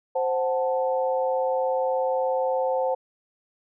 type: chord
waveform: sine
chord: F# diminished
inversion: second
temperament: equal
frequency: 523.3 / 740 / 880 Hz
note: C5 / F#5 / A5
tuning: 0 / 0 / 0 cents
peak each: -23 / -29 / -29 dBFS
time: 0.15-2.95 s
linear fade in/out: 10 ms
effects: none